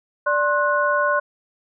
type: tone cluster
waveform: sine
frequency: 586 / 1062 / 1474 Hz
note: D5 / C6 / F#6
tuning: -4 / +25 / -7 cents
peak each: -21 dBFS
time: 0.26-1.2 s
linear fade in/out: 10 ms
effects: none